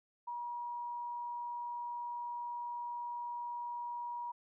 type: tone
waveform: sine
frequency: 958 Hz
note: A#5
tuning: 47 cents sharp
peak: -38 dBFS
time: 0.27-4.32 s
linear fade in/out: 10 ms
effects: none